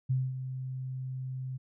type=tone with ADSR envelope; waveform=sine; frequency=130 Hz; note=C3; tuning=11 cents flat; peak=-24 dBFS; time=0.09-1.58 s; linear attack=16 ms; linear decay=220 ms; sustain=-10 dB; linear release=19 ms; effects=none